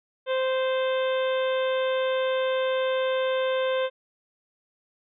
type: harmonic tone with a mistuned harmonic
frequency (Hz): 521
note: C5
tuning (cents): -7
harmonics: 1 / 2 / 3 / 4 / 5 / 6 / 7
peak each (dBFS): -23 / -33 / -35 / -40 / -40 / -40 / -39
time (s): 0.26-3.9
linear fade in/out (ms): 50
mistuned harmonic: 7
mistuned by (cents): -35
effects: none